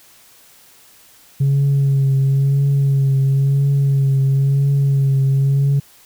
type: tone with vibrato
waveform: sine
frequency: 137.7 Hz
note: C#3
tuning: 11 cents flat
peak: -10 dBFS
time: 1.4-5.8 s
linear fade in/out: 10 ms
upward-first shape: triangle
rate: 0.98 Hz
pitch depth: 32 cents each way
effects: tanh soft clip ceiling -10 dBFS + white hiss -48 dBFS RMS until 6.05 s